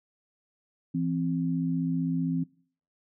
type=tone pair together; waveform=sine; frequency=166.84 / 262.4 Hz; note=E3 / C4; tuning=+21 / +5 cents; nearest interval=minor sixth; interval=784 cents; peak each=-28 dBFS; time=0.94-2.44 s; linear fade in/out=10 ms; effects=noise-tail reverb RT60 0.5 s tail -22 dB re dry